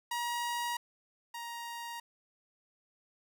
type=tone pair in turn; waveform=sawtooth; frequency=953 / 939.3 Hz; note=A#5 / A#5; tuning=+38 / +13 cents; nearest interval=unison; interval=25 cents; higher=first; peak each=-29 / -36 dBFS; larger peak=first; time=0.11-0.77 / 1.34-2 s; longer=neither; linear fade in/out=5 ms; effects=none